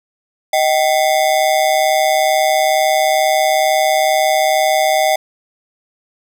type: ring-modulated tone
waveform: square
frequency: 698.5 Hz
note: F5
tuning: in tune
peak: -9 dBFS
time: 0.53-5.16 s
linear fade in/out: 5 ms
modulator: 71.1 Hz
effects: none